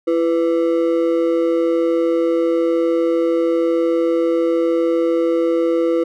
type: ring-modulated tone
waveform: triangle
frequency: 416.4 Hz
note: G#4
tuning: 5 cents sharp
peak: -9 dBFS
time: 0.07-6.04 s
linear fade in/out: 10 ms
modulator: 80.5 Hz
effects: none